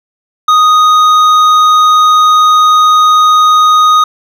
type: tone with hard clipping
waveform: triangle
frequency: 1244.5 Hz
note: D#6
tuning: in tune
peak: -5 dBFS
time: 0.48-4.04 s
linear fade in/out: 5 ms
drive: 11 dB
effects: none

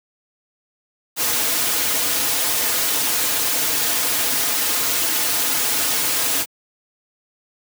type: noise with comb filter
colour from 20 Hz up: white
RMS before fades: -20 dBFS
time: 1.16-6.46 s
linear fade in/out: 50 ms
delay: 5.2 ms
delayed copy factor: -0.9
effects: high-pass 150 Hz 12 dB/octave

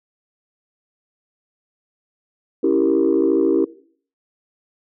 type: chord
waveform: sine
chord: C# diminished seventh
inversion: none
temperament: equal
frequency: 277.2 / 329.6 / 392 / 466.2 Hz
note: C#4 / E4 / G4 / Bb4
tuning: 0 / 0 / 0 / 0 cents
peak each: -20 / -17 / -18 / -21 dBFS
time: 2.63-3.65 s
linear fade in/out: 10 ms
effects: noise-tail reverb RT60 0.5 s tail -18 dB re dry + tanh soft clip ceiling -7 dBFS

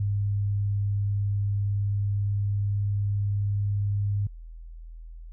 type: tone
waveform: sine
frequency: 101.2 Hz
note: G#2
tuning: 44 cents flat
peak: -23 dBFS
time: 0-4.27 s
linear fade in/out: 5 ms
effects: added 41 Hz sine -39 dBFS peak until 5.32 s

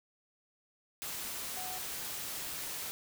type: tone in noise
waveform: sine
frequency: 740 Hz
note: F#5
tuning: in tune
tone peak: -43 dBFS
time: 1.57-1.78 s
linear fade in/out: 0 ms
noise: white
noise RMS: -40 dBFS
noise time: 1.02-2.91 s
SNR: -6 dB
effects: none

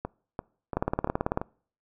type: two click trains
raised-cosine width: 1 ms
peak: -11 / -17 dBFS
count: 12 / 5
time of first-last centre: 0.77-1.374 / 0.05-1.415 s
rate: 18.2 / 2.93 Hz
effects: noise-tail reverb RT60 0.5 s tail -25 dB re dry

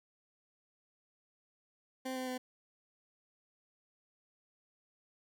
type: tone with pitch steps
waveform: 20% pulse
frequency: 260 / 257 / 254.1 Hz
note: C4 / C4 / B3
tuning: -11 / -31 / +49 cents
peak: -32 dBFS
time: 2.05-2.38 s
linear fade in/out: 10 ms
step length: 110 ms
effects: none

